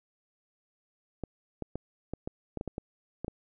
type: clicks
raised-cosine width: 2 ms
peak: -21 dBFS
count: 11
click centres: 1.237 / 1.623 / 1.756 / 2.136 / 2.275 / 2.573 / 2.611 / 2.677 / 2.781 / 3.246 / 3.281 s
effects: none